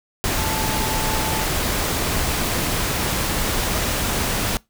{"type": "tone in noise", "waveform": "sine", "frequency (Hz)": 876, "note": "A5", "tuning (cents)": -8, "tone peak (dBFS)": -28, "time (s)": [0.38, 1.45], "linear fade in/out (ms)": 0, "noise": "pink", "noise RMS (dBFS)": -22, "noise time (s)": [0.24, 4.57], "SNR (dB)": -9, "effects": ["noise-tail reverb RT60 0.2 s tail -23 dB re dry"]}